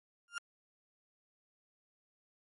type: tone with exponential growth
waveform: 35% pulse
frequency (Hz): 1400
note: F6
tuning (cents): +4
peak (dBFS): -31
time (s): 0.28-0.38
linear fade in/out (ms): 1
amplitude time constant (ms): 21
effects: MP3 48 kbps